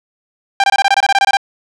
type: tone bursts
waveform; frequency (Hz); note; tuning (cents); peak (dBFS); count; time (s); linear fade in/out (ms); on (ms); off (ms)
sawtooth; 793; G5; +20; -4; 13; 0.6-1.37; 2; 38; 23
effects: low-pass 5000 Hz 12 dB/octave